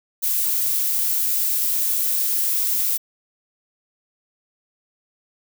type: noise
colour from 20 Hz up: violet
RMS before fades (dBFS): -21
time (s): 0.22-2.98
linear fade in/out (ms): 20
effects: none